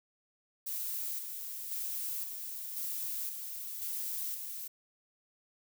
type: noise with tremolo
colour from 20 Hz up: violet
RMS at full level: -37 dBFS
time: 0.66-4.68 s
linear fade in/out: 10 ms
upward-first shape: square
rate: 0.95 Hz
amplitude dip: 40%
effects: none